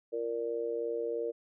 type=tone with amplitude modulation; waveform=sine; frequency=466.2 Hz; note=A#4; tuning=in tune; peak=-27 dBFS; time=0.12-1.32 s; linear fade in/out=20 ms; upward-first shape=sine; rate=123 Hz; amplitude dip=90%; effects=none